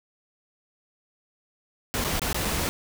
pink noise with dropouts, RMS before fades -27 dBFS, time 1.94-2.69 s, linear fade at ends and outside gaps 0 ms, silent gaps 2.041-2.047 / 2.195-2.218 / 2.329-2.345 / 2.449-2.453 s, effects none

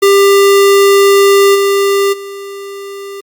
square tone with level steps, 397.3 Hz, G4, 23 cents sharp, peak -5 / -9 / -24 dBFS, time 0.02-3.21 s, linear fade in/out 10 ms, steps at 1.54 / 2.12 s, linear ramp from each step 20 ms, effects Opus 48 kbps

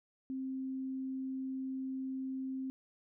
sine tone, 263.6 Hz, C4, 13 cents sharp, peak -36 dBFS, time 0.3-2.7 s, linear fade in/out 0 ms, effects none

